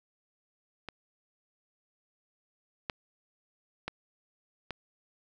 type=clicks; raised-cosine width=0.3 ms; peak=-23 / -16 / -18 / -20 dBFS; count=4; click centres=0.887 / 2.898 / 3.88 / 4.707 s; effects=none

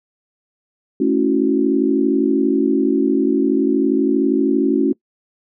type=chord; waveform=sine; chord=F# minor seventh; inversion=first; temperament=equal; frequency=220 / 277.2 / 329.6 / 370 Hz; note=A3 / C#4 / E4 / F#4; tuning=0 / 0 / 0 / 0 cents; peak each=-21 / -16 / -20 / -19 dBFS; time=1-4.93 s; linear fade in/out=5 ms; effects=noise-tail reverb RT60 0.1 s tail -23 dB re dry

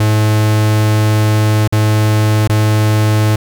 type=tone with dropouts; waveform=45% pulse; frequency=107.2 Hz; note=A2; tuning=45 cents flat; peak=-9 dBFS; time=0-3.36 s; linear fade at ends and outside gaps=5 ms; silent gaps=1.677-1.724 / 2.476-2.495 s; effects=none

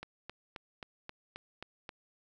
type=click train; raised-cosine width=0.3 ms; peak=-26 dBFS; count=8; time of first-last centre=0.03-1.892 s; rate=3.76 Hz; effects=none

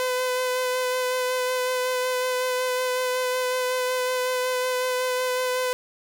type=tone with vibrato; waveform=sawtooth; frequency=506 Hz; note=B4; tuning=42 cents sharp; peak=-19 dBFS; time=0-5.73 s; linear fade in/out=0 ms; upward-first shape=sine; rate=5.4 Hz; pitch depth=15 cents each way; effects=none

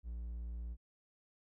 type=tone; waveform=triangle; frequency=58.27 Hz; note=A#1; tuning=in tune; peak=-38 dBFS; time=0.03-0.77 s; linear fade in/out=50 ms; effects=none

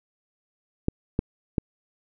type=clicks; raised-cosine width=3 ms; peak=-9 dBFS; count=3; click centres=0.884 / 1.191 / 1.582 s; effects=none

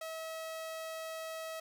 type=tone; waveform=sawtooth; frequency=644 Hz; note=E5; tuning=41 cents flat; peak=-36 dBFS; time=0.01-1.6 s; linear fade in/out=5 ms; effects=none

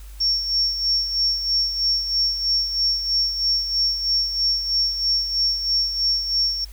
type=tone with tremolo; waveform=sine; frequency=5480 Hz; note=F8; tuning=34 cents flat; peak=-16 dBFS; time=0.2-6.65 s; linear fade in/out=10 ms; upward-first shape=sine; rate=3.1 Hz; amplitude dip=60%; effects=added 50 Hz sine -36 dBFS peak until 6.72 s + white hiss -50 dBFS RMS until 6.72 s

